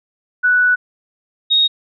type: tone pair in turn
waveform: sine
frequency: 1480 / 3747 Hz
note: F#6 / A#7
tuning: 0 / +8 cents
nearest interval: octave + major third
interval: 1608 cents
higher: second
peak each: -10 dBFS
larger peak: neither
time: 0.43-0.76 / 1.5-1.68 s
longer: first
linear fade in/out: 20 ms
effects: none